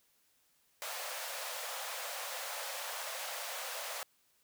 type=high-pass noise; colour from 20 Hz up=pink; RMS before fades=-41 dBFS; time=0.82-4.03 s; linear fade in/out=0 ms; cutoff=500 Hz; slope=96 dB/octave; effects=white hiss -72 dBFS RMS until 4.43 s